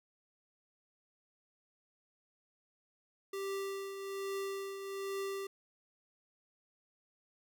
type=tone with tremolo; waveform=square; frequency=392 Hz; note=G4; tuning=in tune; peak=-36 dBFS; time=3.33-5.47 s; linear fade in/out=5 ms; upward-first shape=triangle; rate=1.2 Hz; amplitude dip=55%; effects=none